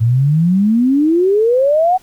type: exponential sweep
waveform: sine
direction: up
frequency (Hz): 110 to 760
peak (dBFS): -9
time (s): 0-1.98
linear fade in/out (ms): 20
effects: pink hiss -48 dBFS RMS until 2.02 s